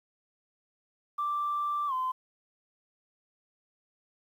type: tone with pitch glide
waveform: sine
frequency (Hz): 1174.7 to 1028.6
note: D6 to C6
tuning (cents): 0 to -30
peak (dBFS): -27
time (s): 1.18-2.12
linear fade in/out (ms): 10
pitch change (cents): -230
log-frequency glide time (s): 1.87-1.93
effects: tanh soft clip ceiling -23 dBFS + 10-bit